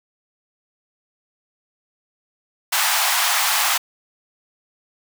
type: high-pass noise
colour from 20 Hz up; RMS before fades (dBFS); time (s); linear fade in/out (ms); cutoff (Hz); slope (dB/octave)
pink; -19; 2.72-3.78; 10; 740; 48
effects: none